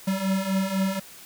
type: beating tone pair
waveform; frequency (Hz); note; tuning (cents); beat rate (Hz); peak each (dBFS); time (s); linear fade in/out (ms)
square; 189.3 / 193.3; F#3 / G3; +40 / -24; 4; -29 / -25; 0.07-1; 10
effects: white hiss -46 dBFS RMS until 1.25 s